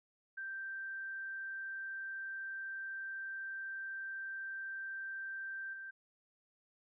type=tone with level steps; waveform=sine; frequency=1568 Hz; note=G6; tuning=in tune; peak=-40 / -44 dBFS; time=0.37-5.91 s; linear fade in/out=10 ms; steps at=5.73 s; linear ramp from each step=5 ms; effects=none